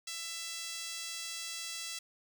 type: tone with high-pass filter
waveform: 5% pulse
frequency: 666 Hz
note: E5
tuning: 18 cents sharp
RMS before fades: -41 dBFS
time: 0.07-1.99 s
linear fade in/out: 5 ms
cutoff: 2100 Hz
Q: 0.63
effects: none